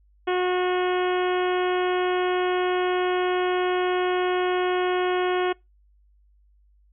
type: harmonic tone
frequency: 363.4 Hz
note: F#4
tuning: 31 cents flat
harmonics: 1 / 2 / 3 / 4 / 5 / 6 / 7 / 8 / 9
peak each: -22 / -28 / -32 / -34 / -36 / -38 / -39 / -40 / -41 dBFS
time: 0.27-5.53 s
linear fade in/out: 10 ms
effects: noise-tail reverb RT60 0.2 s tail -25 dB re dry + added 50 Hz sine -56 dBFS peak until 6.92 s